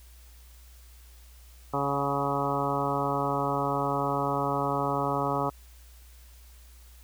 harmonic tone with a mistuned harmonic, 140.1 Hz, C#3, 19 cents sharp, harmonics 1 / 2 / 3 / 4 / 5 / 6 / 7 / 8 / 9, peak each -34 / -34 / -34 / -34 / -34 / -34 / -34 / -34 / -34 dBFS, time 1.73-5.5 s, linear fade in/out 10 ms, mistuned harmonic 5, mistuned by +28 cents, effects added 60 Hz sine -49 dBFS peak until 7.03 s + white hiss -58 dBFS RMS until 7.03 s

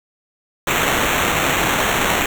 white noise with sample-and-hold, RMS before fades -18 dBFS, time 0.67-2.26 s, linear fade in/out 2 ms, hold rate 4900 Hz, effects none

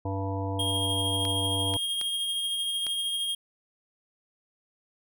harmonic tone, 97.3 Hz, G2, 12 cents flat, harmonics 1 / 3 / 5 / 7 / 9 / 10, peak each -30 / -35 / -37 / -38 / -40 / -40 dBFS, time 0.05-1.77 s, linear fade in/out 5 ms
square tone with tremolo, 3242 Hz, G#7, 42 cents flat, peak -27 dBFS, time 0.59-3.35 s, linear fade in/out 5 ms, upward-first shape sine, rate 13 Hz, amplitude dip 25%
clicks, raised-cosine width 0.2 ms, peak -20 dBFS, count 4, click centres 1.252 / 1.739 / 2.013 / 2.867 s
effects none

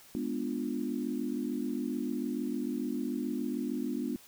sine chord, G# diminished seventh, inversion none, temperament equal, 207.7 / 246.9 / 293.7 / 349.2 Hz, G#3 / B3 / D4 / F4, 0 / 0 / 0 / 0 cents, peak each -39 / -34 / -36 / -40 dBFS, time 0.15-4.16 s, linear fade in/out 0 ms, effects white hiss -56 dBFS RMS until 4.27 s

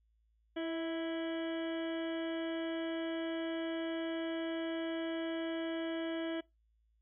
harmonic tone with a mistuned harmonic, 329.6 Hz, E4, in tune, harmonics 1 / 2 / 3 / 4 / 5 / 6 / 7 / 9 / 10, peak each -36 / -41 / -54 / -54 / -49 / -54 / -55 / -52 / -53 dBFS, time 0.56-6.41 s, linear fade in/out 10 ms, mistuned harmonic 2, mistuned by -27 cents, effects noise-tail reverb RT60 0.2 s tail -22 dB re dry + added 55 Hz sine -70 dBFS peak until 7.01 s

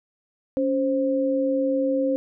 sine tone pair together, 278.6 / 526.3 Hz, C#4 / C5, +9 / +10 cents, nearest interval major seventh, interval 1101 cents, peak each -23 / -22 dBFS, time 0.57-2.16 s, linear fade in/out 0 ms, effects none

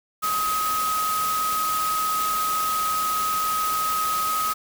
sine tone in noise, 1264 Hz, D#6, 27 cents sharp, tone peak -22 dBFS, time 0.22-4.54 s, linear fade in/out 20 ms, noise white, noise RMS -30 dBFS, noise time 0.22-4.54 s, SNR +5 dB, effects none

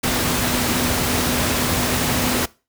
sine tone in noise, 246.9 Hz, B3, in tune, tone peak -26 dBFS, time 0.03-2.46 s, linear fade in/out 10 ms, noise pink, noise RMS -20 dBFS, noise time 0.03-2.46 s, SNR -9 dB, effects noise-tail reverb RT60 0.3 s tail -21 dB re dry + high-pass 60 Hz 12 dB/octave

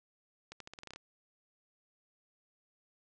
accelerating click train, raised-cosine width 0.2 ms, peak -29 dBFS, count 10, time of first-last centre 0.52-0.96 s, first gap 83 ms, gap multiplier 0.86, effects resampled to 22050 Hz + 11-bit

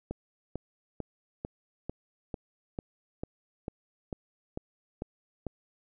click train, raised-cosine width 2 ms, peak -21 dBFS, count 13, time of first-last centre 0.11-5.467 s, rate 2.24 Hz, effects none

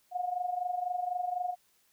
sine tone with amplitude modulation, 720 Hz, F#5, 47 cents flat, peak -27 dBFS, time 0.11-1.56 s, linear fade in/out 50 ms, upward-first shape sine, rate 24 Hz, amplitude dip 75%, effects white hiss -69 dBFS RMS until 1.92 s

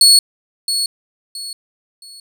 30% pulse tone with echo, 4376 Hz, C#8, 23 cents flat, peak -3 dBFS, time 0.01-0.19 s, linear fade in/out 2 ms, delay 670 ms, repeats 3, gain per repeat -10 dB, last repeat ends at 2.2 s, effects none

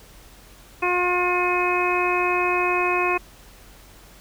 harmonic tone with a mistuned harmonic, 357.6 Hz, F4, 41 cents sharp, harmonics 1 / 2 / 3 / 4 / 5 / 6 / 7, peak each -24 / -27 / -24 / -33 / -34 / -34 / -24 dBFS, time 0.82-3.18 s, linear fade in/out 10 ms, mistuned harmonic 7, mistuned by +17 cents, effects added 45 Hz sine -49 dBFS peak until 4.2 s + pink hiss -49 dBFS RMS until 4.2 s

